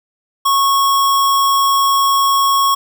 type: tone with sample-and-hold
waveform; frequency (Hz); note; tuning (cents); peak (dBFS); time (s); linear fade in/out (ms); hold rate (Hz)
sine; 1100; C#6; -14; -10; 0.45-2.75; 10; 4410
effects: none